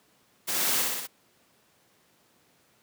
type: noise with echo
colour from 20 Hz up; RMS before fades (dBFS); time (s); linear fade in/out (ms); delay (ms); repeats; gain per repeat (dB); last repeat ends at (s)
white; -29; 0.47-0.83; 20; 61; 4; -2; 1.074
effects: pink hiss -64 dBFS RMS until 2.82 s + high-pass 150 Hz 12 dB/octave